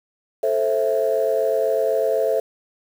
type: chord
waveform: sine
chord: A minor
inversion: none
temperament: just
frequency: 440 / 528 / 660 Hz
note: A4 / C5 / E5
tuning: 0 / +16 / +2 cents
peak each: -21 dBFS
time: 0.43-2.4 s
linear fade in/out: 5 ms
effects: tanh soft clip ceiling -9 dBFS + 7-bit